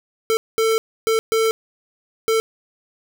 square tone bursts at uneven times, 446.4 Hz, A4, 25 cents sharp, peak -16 dBFS, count 5, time 0.3-0.37 / 0.58-0.78 / 1.07-1.19 / 1.32-1.51 / 2.28-2.4 s, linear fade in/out 0 ms, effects none

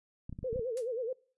clicks, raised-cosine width 5 ms, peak -29 dBFS, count 7, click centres 0.295 / 0.327 / 0.389 / 0.431 / 0.529 / 0.56 / 0.594 s
sine tone with vibrato, 480 Hz, B4, 49 cents flat, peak -32 dBFS, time 0.44-1.13 s, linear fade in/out 5 ms, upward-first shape sine, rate 9.4 Hz, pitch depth 150 cents each way
blue noise with exponential decay, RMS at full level -41 dBFS, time 0.77-0.89 s, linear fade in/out 1 ms, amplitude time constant 24 ms
effects noise-tail reverb RT60 0.4 s tail -21 dB re dry + resampled to 24000 Hz

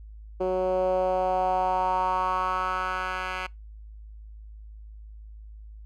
10% pulse tone with band-pass filter sweep, 185 Hz, F#3, in tune, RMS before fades -26 dBFS, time 0.4-3.47 s, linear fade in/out 10 ms, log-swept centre 440 to 1900 Hz, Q 3.4, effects noise-tail reverb RT60 0.2 s tail -25 dB re dry + added 53 Hz sine -41 dBFS peak until 5.85 s

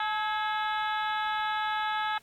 harmonic tone with a mistuned harmonic, 430 Hz, A4, 40 cents flat, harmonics 2 / 3 / 4 / 5 / 6 / 7 / 8 / 9, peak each -30 / -34 / -34 / -42 / -45 / -46 / -41 / -44 dBFS, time 0-2.18 s, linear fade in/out 2 ms, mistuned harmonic 4, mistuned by -61 cents, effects pink hiss -61 dBFS RMS until 2.22 s + AAC 64 kbps

